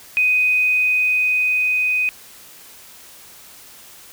sine tone with level ramp, 2500 Hz, D#7, 8 cents sharp, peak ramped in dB -13 to -16 dBFS, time 0.17-2.09 s, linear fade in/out 0 ms, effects white hiss -43 dBFS RMS until 4.12 s

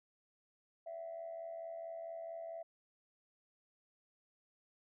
sine tone with amplitude modulation, 664 Hz, E5, 12 cents sharp, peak -39 dBFS, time 0.86-2.63 s, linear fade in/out 10 ms, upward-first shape sine, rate 84.5 Hz, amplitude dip 65%, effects tanh soft clip ceiling -37 dBFS

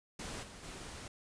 pink noise with level steps, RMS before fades -43 / -51 / -47 dBFS, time 0.19-1.08 s, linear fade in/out 5 ms, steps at 0.42 / 0.63 s, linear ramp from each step 20 ms, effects resampled to 22050 Hz

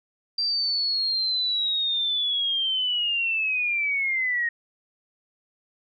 sine linear sweep, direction down, 4723 to 1859 Hz, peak -22 dBFS, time 0.38-4.49 s, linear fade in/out 5 ms, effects none

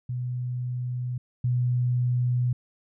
sine tone pair in turn, 124.3 / 123.58 Hz, B2 / B2, +12 / +2 cents, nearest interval unison, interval 10 cents, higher first, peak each -27 / -21 dBFS, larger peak second, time 0.09-1.18 / 1.44-2.53 s, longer neither, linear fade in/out 5 ms, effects none

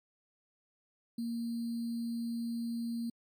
sine tone with sample-and-hold, 233.1 Hz, A#3, in tune, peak -33 dBFS, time 1.18-3.1 s, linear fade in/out 5 ms, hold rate 4410 Hz, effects MP3 96 kbps

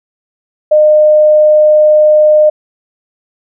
sine tone, 609 Hz, D#5, 37 cents flat, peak -3 dBFS, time 0.71-2.5 s, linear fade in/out 10 ms, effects none

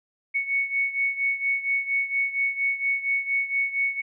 sine beating tone pair, 2217 / 2221.3 Hz, C#7 / C#7, 0 / +3 cents, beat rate 4.3 Hz, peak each -24 / -28 dBFS, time 0.34-4.02 s, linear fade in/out 20 ms, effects none

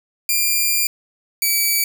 5% pulse tone pair in turn, 2389 / 2297 Hz, D7 / D7, +29 / -39 cents, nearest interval minor second, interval 68 cents, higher first, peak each -6 dBFS, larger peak neither, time 0.29-0.87 / 1.42-1.84 s, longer first, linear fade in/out 2 ms, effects none

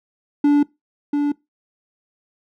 triangle tone with echo, 290 Hz, D4, 22 cents flat, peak -9 dBFS, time 0.44-0.63 s, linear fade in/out 5 ms, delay 690 ms, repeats 1, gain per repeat -5 dB, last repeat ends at 1.32 s, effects noise-tail reverb RT60 0.2 s tail -22 dB re dry

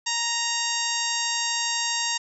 harmonic tone, 932.3 Hz, A#5, in tune, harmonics 1 / 2 / 3 / 4 / 5 / 6 / 7 / 8, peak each -32 / -32 / -32 / -32 / -32 / -32 / -32 / -32 dBFS, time 0.06-2.18 s, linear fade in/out 10 ms, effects none

